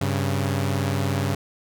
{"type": "tone pair together", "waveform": "sawtooth", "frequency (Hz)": [97.09, 137.3], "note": ["G2", "C#3"], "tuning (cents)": [-16, -16], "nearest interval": "tritone", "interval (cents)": 600, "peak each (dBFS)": [-20, -21], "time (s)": [0.01, 1.35], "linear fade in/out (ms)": 5, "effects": []}